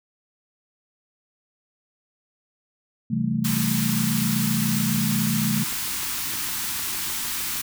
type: chord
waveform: sine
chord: A minor seventh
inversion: first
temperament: equal with one note detuned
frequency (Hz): 130.81 / 164.81 / 192.52 / 220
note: C3 / E3 / G3 / A3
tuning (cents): 0 / 0 / -31 / 0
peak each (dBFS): -28 / -28 / -28 / -24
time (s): 3.1-5.64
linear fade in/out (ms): 10
type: band-stop noise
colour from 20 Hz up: white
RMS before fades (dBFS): -28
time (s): 3.44-7.62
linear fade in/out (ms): 10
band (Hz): 370 to 850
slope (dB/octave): 48
type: click train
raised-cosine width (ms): 0.5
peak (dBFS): -25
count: 19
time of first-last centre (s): 4.81-7.558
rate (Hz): 6.55
effects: none